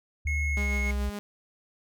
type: tone with pitch glide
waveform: sine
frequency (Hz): 73.42 to 63.92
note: D2 to C2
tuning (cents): 0 to -40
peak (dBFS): -26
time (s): 0.25-1.1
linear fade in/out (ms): 10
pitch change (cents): -240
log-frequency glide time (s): 0.45-0.81
type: tone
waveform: triangle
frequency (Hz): 2175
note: C#7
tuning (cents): -33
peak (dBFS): -28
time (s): 0.27-0.91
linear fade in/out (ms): 2
type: tone with tremolo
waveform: sawtooth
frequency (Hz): 205.2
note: G#3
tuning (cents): -21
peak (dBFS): -29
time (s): 0.57-1.19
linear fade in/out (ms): 0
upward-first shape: sine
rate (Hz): 7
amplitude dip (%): 30
effects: none